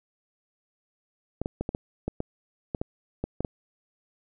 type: clicks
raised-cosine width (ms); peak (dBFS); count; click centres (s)
2; -15; 12; 1.416 / 1.459 / 1.61 / 1.691 / 1.749 / 2.08 / 2.204 / 2.748 / 2.815 / 3.24 / 3.406 / 3.448
effects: none